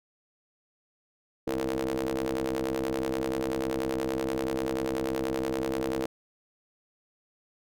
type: ring-modulated tone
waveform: sawtooth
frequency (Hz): 66.2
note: C2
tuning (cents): +21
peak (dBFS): -21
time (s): 1.47-6.06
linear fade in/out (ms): 5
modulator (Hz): 392
effects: none